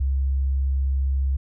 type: tone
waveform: sine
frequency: 67.4 Hz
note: C#2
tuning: 48 cents flat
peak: -19 dBFS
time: 0-1.37 s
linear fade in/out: 10 ms
effects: none